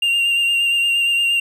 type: tone with vibrato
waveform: triangle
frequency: 2783 Hz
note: F7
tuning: 7 cents flat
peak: -13 dBFS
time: 0.02-1.4 s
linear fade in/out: 5 ms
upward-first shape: triangle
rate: 8.6 Hz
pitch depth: 25 cents each way
effects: none